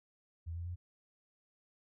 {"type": "tone with pitch steps", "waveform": "sine", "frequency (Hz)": [83.3, 85.69, 88.15], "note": ["E2", "F2", "F2"], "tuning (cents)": [19, -32, 17], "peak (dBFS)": -38, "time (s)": [0.46, 0.76], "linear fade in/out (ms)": 20, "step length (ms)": 100, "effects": []}